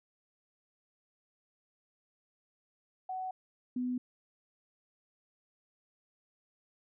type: tone pair in turn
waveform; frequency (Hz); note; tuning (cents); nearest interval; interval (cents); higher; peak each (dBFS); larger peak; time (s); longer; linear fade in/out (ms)
sine; 748 / 249.6; F#5 / B3; +19 / +19; octave + perfect fifth; 1900; first; -35 / -31; second; 3.09-3.31 / 3.76-3.98; neither; 5
effects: none